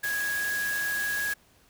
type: tone in noise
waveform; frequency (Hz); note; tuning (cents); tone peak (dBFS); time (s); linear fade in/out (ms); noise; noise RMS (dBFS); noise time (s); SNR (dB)
sine; 1658; G#6; -3; -27; 0.03-1.34; 10; white; -36; 0.03-1.34; +6
effects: pink hiss -61 dBFS RMS until 1.69 s